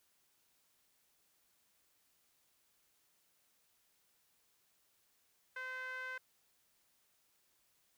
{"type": "tone with band-pass filter", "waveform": "sawtooth", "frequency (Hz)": 514, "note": "C5", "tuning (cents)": -31, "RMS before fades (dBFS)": -44, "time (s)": [5.56, 6.18], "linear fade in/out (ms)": 5, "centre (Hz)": 1700, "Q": 5.9, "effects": ["white hiss -75 dBFS RMS until 7.97 s"]}